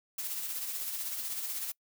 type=noise with tremolo; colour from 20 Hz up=blue; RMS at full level=-35 dBFS; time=0.18-1.72 s; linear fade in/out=5 ms; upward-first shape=sine; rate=16 Hz; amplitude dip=40%; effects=noise-tail reverb RT60 0.1 s tail -25 dB re dry